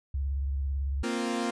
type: tone with vibrato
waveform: sine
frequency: 68.8 Hz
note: C#2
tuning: 12 cents flat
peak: -27 dBFS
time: 0.14-1.03 s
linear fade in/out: 5 ms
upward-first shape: sine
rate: 18 Hz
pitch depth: 92 cents each way
type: chord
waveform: sawtooth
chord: Bb suspended second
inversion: none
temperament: equal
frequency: 233.1 / 261.6 / 349.2 Hz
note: Bb3 / C4 / F4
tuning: 0 / 0 / 0 cents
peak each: -27 / -30 / -30 dBFS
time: 1.03-1.51 s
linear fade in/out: 10 ms
effects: resampled to 22050 Hz